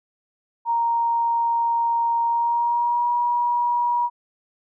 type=tone with pitch glide; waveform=sine; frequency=932.3 to 960.2 Hz; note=A#5 to B5; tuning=0 to -49 cents; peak=-18 dBFS; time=0.65-4.1 s; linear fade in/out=50 ms; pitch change=+51 cents; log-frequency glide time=2.25-3.09 s; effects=none